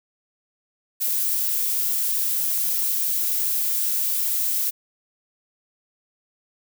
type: noise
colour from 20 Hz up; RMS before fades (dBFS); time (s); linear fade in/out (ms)
violet; -23; 1-4.71; 20
effects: none